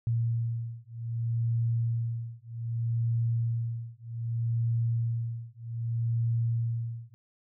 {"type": "beating tone pair", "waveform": "sine", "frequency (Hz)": [115.7, 116.34], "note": ["A#2", "A#2"], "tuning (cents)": [-13, -3], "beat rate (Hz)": 0.64, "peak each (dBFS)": -30, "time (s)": [0.07, 7.14], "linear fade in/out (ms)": 0, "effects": []}